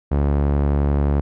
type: tone with low-pass filter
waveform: sawtooth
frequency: 71.4 Hz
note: D2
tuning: 48 cents flat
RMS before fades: -18 dBFS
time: 0.11-1.21 s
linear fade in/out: 10 ms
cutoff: 990 Hz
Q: 0.59
effects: none